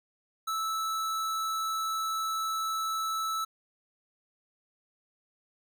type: tone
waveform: square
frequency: 1312 Hz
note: E6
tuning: 9 cents flat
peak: -30 dBFS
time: 0.47-3.45 s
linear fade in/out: 10 ms
effects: none